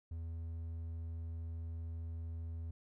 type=tone; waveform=triangle; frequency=82.41 Hz; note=E2; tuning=in tune; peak=-38 dBFS; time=0.11-2.71 s; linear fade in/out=5 ms; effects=none